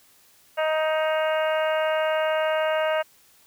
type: harmonic tone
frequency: 313.2 Hz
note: D#4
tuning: 11 cents sharp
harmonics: 2 / 3 / 4 / 5 / 6 / 7 / 8 / 9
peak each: -22 / -31 / -32 / -31 / -37 / -37 / -42 / -36 dBFS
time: 0.57-3.03 s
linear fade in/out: 20 ms
effects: white hiss -57 dBFS RMS until 3.46 s